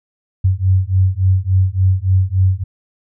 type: beating tone pair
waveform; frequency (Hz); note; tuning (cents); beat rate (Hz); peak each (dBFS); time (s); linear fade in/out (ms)
sine; 92.4 / 95.9; F#2 / G2; -2 / -37; 3.5; -14; 0.44-2.64; 10
effects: none